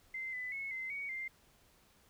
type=tone with pitch steps; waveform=sine; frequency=2075 / 2003 / 2190 / 2065 / 2242 / 2095 Hz; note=C7 / B6 / C#7 / C7 / C#7 / C7; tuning=-15 / +24 / -22 / -23 / +19 / +2 cents; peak=-38 dBFS; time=0.14-1.28 s; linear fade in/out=5 ms; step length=190 ms; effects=pink hiss -67 dBFS RMS until 2.09 s